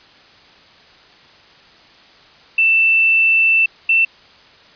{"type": "tone pair in turn", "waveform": "sine", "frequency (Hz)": [2665, 2679], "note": ["E7", "E7"], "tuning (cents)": [18, 27], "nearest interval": "unison", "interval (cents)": 9, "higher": "second", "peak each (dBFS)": -10, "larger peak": "neither", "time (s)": [[2.58, 3.66], [3.89, 4.05]], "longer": "first", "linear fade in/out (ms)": 5, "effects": ["white hiss -46 dBFS RMS until 4.75 s", "resampled to 11025 Hz"]}